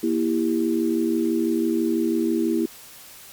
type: chord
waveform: sine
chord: E diminished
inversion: second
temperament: just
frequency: 237.3 / 329.6 / 395.6 Hz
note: Bb3 / E4 / G4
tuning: +31 / 0 / +16 cents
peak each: -24 / -21 / -27 dBFS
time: 0.03-2.66 s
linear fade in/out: 5 ms
effects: white hiss -44 dBFS RMS until 3.32 s + MP3 96 kbps